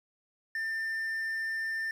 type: tone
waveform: triangle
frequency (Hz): 1793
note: A6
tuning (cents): +32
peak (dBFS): -29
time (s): 0.55-1.91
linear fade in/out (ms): 2
effects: 10-bit

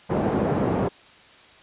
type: band-pass noise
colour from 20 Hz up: pink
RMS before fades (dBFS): -23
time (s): 0.09-0.89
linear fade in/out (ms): 20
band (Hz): 140 to 690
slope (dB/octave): 12
effects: white hiss -50 dBFS RMS until 1.62 s + resampled to 8000 Hz

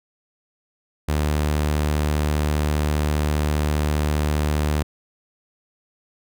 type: tone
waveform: sawtooth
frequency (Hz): 75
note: D2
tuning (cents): +37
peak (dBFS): -15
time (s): 1.08-4.83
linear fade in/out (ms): 10
effects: none

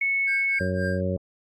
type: tone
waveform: sine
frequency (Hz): 2204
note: C#7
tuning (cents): -11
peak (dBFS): -21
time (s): 0.01-0.59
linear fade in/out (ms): 5
type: tone with tremolo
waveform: triangle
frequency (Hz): 1596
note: G6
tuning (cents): +31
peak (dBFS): -26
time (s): 0.27-1.01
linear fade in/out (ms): 10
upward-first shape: triangle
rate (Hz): 3.8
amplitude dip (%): 95
type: harmonic tone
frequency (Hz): 92.5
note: F#2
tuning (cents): 0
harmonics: 1 / 2 / 3 / 4 / 5 / 6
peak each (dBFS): -28 / -28 / -37 / -34 / -34 / -29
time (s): 0.6-1.17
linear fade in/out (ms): 10
effects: Opus 48 kbps

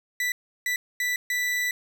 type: tone bursts at uneven times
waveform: 40% pulse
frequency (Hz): 1975.5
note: B6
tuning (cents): 0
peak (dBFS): -23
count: 4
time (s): 0.2-0.32 / 0.66-0.76 / 1-1.16 / 1.3-1.71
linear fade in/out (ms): 2
effects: none

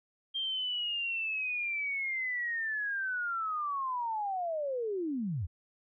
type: linear sweep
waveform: sine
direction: down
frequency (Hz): 3195 to 72.1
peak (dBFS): -31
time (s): 0.34-5.47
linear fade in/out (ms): 20
effects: none

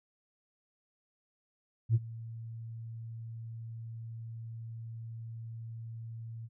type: tone with ADSR envelope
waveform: sine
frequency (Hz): 114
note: A#2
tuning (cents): -38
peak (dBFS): -19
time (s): 1.89-6.49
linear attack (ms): 58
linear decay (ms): 36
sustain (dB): -21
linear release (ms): 41
effects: tanh soft clip ceiling -19 dBFS

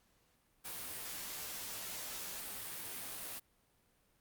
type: noise with comb filter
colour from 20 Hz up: white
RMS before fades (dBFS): -44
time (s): 0.64-3.4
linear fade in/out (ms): 20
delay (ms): 14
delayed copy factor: -0.6
effects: pink hiss -73 dBFS RMS until 4.2 s + Opus 48 kbps

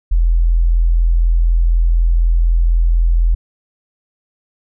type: tone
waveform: sine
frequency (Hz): 42.03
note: E1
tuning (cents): +34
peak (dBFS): -9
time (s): 0.11-3.35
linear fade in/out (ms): 10
effects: none

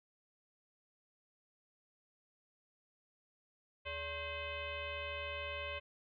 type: tone with frequency modulation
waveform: sine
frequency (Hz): 1568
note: G6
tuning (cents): 0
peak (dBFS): -39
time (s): 3.85-5.8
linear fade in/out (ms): 20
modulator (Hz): 497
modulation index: 3
effects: none

